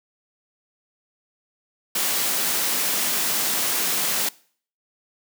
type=high-pass noise; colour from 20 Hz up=white; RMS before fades=-23 dBFS; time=1.95-4.29 s; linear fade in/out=5 ms; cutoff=150 Hz; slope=48 dB/octave; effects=noise-tail reverb RT60 0.5 s tail -22 dB re dry